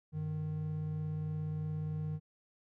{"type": "tone pair together", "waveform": "triangle", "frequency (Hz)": [97.1, 154.14], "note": ["G2", "D#3"], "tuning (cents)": [-16, -16], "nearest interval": "minor sixth", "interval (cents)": 800, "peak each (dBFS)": [-40, -33], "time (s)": [0.12, 2.2], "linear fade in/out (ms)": 50, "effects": []}